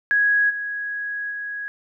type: tone with level steps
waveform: sine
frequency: 1661.2 Hz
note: G#6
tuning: in tune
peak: -15 / -25 / -27 dBFS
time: 0.11-1.68 s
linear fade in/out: 0 ms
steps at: 0.49 / 1.3 s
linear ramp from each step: 20 ms
effects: none